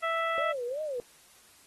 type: harmonic tone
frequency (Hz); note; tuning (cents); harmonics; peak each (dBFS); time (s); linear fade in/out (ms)
659.3; E5; 0; 1 / 2 / 3 / 4 / 5; -32 / -30 / -34 / -42 / -43; 0.02-0.53; 20
type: tone with vibrato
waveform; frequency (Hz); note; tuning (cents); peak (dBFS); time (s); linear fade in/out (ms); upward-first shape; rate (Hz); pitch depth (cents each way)
sine; 546; C#5; -26; -31; 0.38-1; 0; sine; 2.8; 230
effects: white hiss -58 dBFS RMS until 1.66 s + AAC 32 kbps